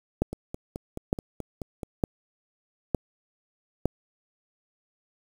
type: two click trains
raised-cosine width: 2 ms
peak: -20 / -9 dBFS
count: 8 / 5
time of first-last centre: 0.33-1.832 / 0.22-3.856 s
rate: 4.66 / 1.1 Hz
effects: 7-bit